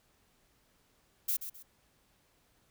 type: noise with echo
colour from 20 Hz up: violet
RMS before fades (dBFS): -31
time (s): 1.28-1.37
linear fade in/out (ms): 10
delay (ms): 130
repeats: 2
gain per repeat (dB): -10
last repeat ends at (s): 1.63
effects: pink hiss -70 dBFS RMS until 2.7 s